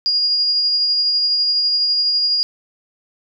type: tone with tremolo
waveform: sine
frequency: 4850 Hz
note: D#8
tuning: 45 cents flat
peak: -13 dBFS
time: 0.06-2.43 s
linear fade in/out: 0 ms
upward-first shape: sine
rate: 12 Hz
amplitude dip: 25%
effects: none